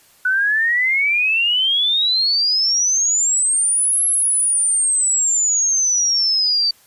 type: exponential two-way sweep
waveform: sine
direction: up then down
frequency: 1480 to 11175 to 4585 Hz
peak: -14 dBFS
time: 0.25-6.71 s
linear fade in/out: 5 ms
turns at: 4.04 s
effects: white hiss -52 dBFS RMS until 6.86 s + resampled to 32000 Hz